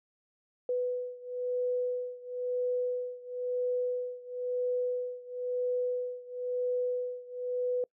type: beating tone pair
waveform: sine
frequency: 495.9 / 496.89 Hz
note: B4 / B4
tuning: +7 / +11 cents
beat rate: 0.99 Hz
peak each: -32 / -34 dBFS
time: 0.69-7.84 s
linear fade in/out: 2 ms
effects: noise-tail reverb RT60 0.1 s tail -26 dB re dry